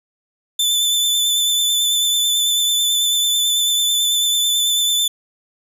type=tone with vibrato; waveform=sawtooth; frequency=3520 Hz; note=A7; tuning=in tune; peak=-12 dBFS; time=0.59-5.08 s; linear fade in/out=5 ms; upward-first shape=sine; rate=9.1 Hz; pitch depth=23 cents each way; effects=none